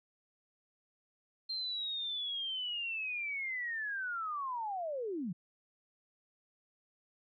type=linear sweep; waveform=sine; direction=down; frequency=4186 to 156.5 Hz; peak=-35 dBFS; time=1.49-5.33 s; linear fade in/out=10 ms; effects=none